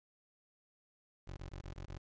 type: tone bursts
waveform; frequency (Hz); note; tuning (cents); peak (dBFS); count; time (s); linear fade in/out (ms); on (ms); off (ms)
20% pulse; 46.01; F#1; -9; -39; 6; 1.27-1.98; 10; 100; 22
effects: resampled to 16000 Hz + 12-bit